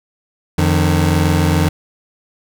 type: tone pair together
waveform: 25% pulse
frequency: 87.31 / 152.42 Hz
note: F2 / D#3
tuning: 0 / -35 cents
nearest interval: minor seventh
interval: 965 cents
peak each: -10 / -12 dBFS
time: 0.58-1.69 s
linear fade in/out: 5 ms
effects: none